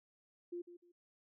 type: tone with echo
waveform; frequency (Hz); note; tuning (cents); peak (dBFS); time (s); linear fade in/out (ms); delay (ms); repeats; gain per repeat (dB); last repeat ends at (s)
sine; 349.2; F4; 0; -40; 0.52-0.62; 10; 150; 2; -12; 0.92
effects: none